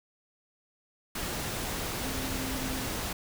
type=tone in noise; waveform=sine; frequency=261.6 Hz; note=C4; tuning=in tune; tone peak=-37 dBFS; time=2.04-2.87 s; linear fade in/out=5 ms; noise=pink; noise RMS=-34 dBFS; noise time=1.15-3.13 s; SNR=-6 dB; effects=none